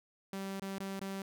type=tone with dropouts; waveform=sawtooth; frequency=194.4 Hz; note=G3; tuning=14 cents flat; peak=-34 dBFS; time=0.33-1.22 s; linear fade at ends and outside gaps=2 ms; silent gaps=0.597-0.62 / 0.784-0.802 / 0.994-1.013 s; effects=none